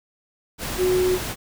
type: tone in noise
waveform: sine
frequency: 366.9 Hz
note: F#4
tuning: 15 cents flat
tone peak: -17 dBFS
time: 0.77-1.19 s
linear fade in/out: 50 ms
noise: pink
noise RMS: -29 dBFS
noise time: 0.58-1.36 s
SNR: +9 dB
effects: none